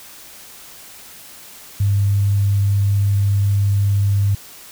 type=tone; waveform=sine; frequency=100.3 Hz; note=G2; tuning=40 cents sharp; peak=-13 dBFS; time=1.8-4.35 s; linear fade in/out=5 ms; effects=white hiss -40 dBFS RMS until 4.71 s